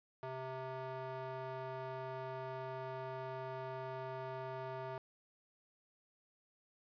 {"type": "tone with band-pass filter", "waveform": "square", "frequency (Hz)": 130.81, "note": "C3", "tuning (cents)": 0, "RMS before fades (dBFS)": -44, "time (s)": [0.23, 4.98], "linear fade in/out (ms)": 0, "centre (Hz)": 780, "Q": 1.4, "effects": ["resampled to 11025 Hz", "11-bit"]}